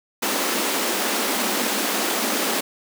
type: high-pass noise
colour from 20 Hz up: pink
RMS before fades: -23 dBFS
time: 0.22-2.61 s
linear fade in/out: 10 ms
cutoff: 200 Hz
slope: 96 dB/octave
effects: none